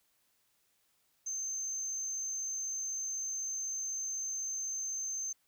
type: tone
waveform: sine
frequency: 6272 Hz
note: G8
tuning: in tune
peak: -33 dBFS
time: 1.26-5.33 s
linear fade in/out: 10 ms
effects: tanh soft clip ceiling -32 dBFS + white hiss -74 dBFS RMS until 5.47 s